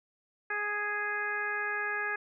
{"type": "harmonic tone", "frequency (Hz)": 415.3, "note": "G#4", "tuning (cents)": 0, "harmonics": [1, 2, 3, 4, 5, 6], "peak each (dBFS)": [-41, -41, -39, -32, -40, -43], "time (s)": [0.5, 2.16], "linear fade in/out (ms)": 5, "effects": []}